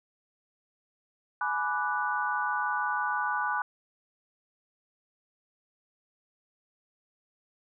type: chord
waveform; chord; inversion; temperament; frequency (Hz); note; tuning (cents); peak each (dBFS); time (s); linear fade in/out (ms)
sine; G# half-diminished seventh; none; equal with one note detuned; 841.7 / 987.8 / 1174.7 / 1480; G#5 / B5 / D6 / F#6; +23 / 0 / 0 / 0; -33 / -33 / -33 / -31; 1.41-3.62; 2
effects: none